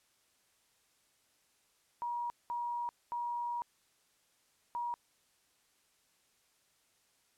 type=tone bursts at uneven times; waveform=sine; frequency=955 Hz; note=A#5; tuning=42 cents sharp; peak=-34 dBFS; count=4; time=2.02-2.3 / 2.5-2.89 / 3.12-3.62 / 4.75-4.94 s; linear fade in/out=0 ms; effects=white hiss -72 dBFS RMS until 7.37 s + low-pass 11000 Hz 12 dB/octave